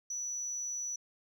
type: tone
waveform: sine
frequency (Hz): 5920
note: F#8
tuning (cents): 0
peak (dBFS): -33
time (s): 0.1-0.96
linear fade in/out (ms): 5
effects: tanh soft clip ceiling -33 dBFS